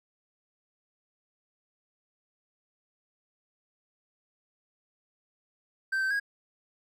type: tone with pitch steps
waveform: triangle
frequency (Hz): 1558 / 1548 / 1641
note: G6 / G6 / G#6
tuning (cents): -11 / -22 / -21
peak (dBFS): -24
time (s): 5.92-6.199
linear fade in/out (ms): 10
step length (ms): 93
effects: none